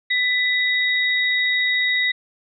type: tone pair together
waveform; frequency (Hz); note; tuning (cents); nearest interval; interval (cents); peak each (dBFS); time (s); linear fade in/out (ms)
sine; 1991 / 3777; B6 / A#7; +14 / +22; major seventh; 1108; -18 / -23; 0.1-2.12; 10
effects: none